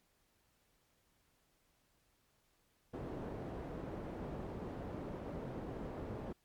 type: low-pass noise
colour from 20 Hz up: white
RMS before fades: -44 dBFS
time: 2.93-6.33 s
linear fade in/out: 10 ms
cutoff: 450 Hz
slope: 12 dB/octave
effects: pink hiss -75 dBFS RMS until 6.44 s + MP3 96 kbps